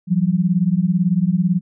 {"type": "beating tone pair", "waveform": "sine", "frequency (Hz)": [170.1, 188.1], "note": ["F3", "F#3"], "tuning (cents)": [-45, 29], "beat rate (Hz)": 18, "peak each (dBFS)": -17, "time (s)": [0.07, 1.61], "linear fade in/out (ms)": 50, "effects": []}